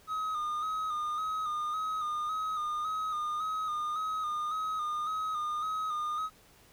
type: tone with vibrato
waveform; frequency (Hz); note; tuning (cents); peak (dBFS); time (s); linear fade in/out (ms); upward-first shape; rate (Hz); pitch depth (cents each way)
triangle; 1244; D#6; -1; -29; 0.07-6.3; 50; square; 1.8; 37
effects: pink hiss -60 dBFS RMS until 6.72 s